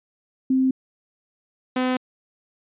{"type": "tone pair in turn", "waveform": ["sine", "sawtooth"], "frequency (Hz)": [261.6, 254.7], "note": ["C4", "C4"], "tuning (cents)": [0, -46], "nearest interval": "unison", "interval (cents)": 46, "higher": "first", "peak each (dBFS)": -16, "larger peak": "neither", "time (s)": [[0.5, 0.71], [1.76, 1.97]], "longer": "neither", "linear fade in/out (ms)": 5, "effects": ["resampled to 8000 Hz"]}